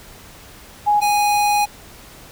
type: tone pair in turn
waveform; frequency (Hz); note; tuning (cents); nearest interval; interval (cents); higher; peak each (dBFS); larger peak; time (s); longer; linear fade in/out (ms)
sine / square; 830.6 / 827.4; G#5 / G#5; 0 / -7; unison; 7; first; -12 / -15; first; 0.86-1.01 / 1.01-1.66; second; 20
effects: pink hiss -42 dBFS RMS until 2.31 s